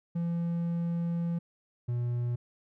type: tone pair in turn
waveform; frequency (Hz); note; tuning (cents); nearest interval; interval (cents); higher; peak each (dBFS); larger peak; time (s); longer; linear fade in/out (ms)
triangle; 170 / 120.78; F3 / B2; -46 / -38; tritone; 592; first; -26; neither; 0.15-1.39 / 1.88-2.36; first; 10
effects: none